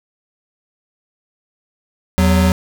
square tone pair together, 81.7 / 185.76 Hz, E2 / F#3, -15 / +7 cents, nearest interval octave + major second, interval 1422 cents, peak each -14 / -14 dBFS, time 2.18-2.52 s, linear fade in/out 0 ms, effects none

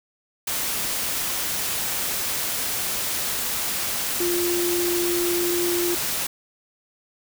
sine tone in noise, 349.2 Hz, F4, in tune, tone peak -22 dBFS, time 4.2-5.95 s, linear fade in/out 5 ms, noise white, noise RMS -26 dBFS, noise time 0.47-6.27 s, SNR +1 dB, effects none

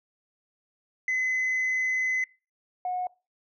sine tone pair in turn, 2031 / 728.1 Hz, B6 / F#5, +48 / -28 cents, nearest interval octave + tritone, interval 1776 cents, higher first, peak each -22 / -26 dBFS, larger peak first, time 1.08-2.24 / 2.85-3.07 s, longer first, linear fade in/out 2 ms, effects noise-tail reverb RT60 0.3 s tail -23 dB re dry + tanh soft clip ceiling -22 dBFS

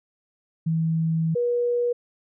sine tone pair in turn, 162.2 / 482.3 Hz, E3 / B4, -28 / -41 cents, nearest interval octave + perfect fifth, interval 1887 cents, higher second, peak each -20 dBFS, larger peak neither, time 0.66-1.35 / 1.35-1.93 s, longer first, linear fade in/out 10 ms, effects none

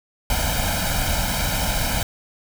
pink noise with comb filter, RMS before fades -22 dBFS, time 0.3-2.03 s, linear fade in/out 2 ms, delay 1.3 ms, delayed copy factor +0.9, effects none

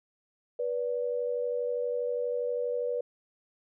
sine tone pair together, 488.1 / 580.5 Hz, B4 / D5, -20 / -20 cents, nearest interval minor third, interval 300 cents, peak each -29 / -34 dBFS, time 0.59-3.01 s, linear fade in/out 5 ms, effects none

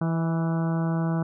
harmonic tone with a mistuned harmonic, 164.81 Hz, E3, in tune, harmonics 1 / 2 / 3 / 4 / 5 / 6 / 7 / 8 / 9, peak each -23 / -32 / -40 / -36 / -39 / -41 / -42 / -43 / -43 dBFS, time 0.01-1.23 s, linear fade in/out 5 ms, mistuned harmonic 4, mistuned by -22 cents, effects none

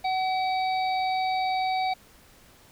harmonic tone with a mistuned harmonic, 763 Hz, G5, 47 cents flat, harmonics 1 / 3 / 5 / 6, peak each -24 / -34 / -38 / -40 dBFS, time 0.04-1.94 s, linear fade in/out 10 ms, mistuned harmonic 1, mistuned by -29 cents, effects pink hiss -55 dBFS RMS until 2.71 s

